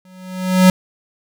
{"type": "tone with exponential growth", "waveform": "square", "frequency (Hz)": 185, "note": "F#3", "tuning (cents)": 0, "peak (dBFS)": -5, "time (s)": [0.05, 0.7], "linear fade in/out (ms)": 2, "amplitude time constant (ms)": 140, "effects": []}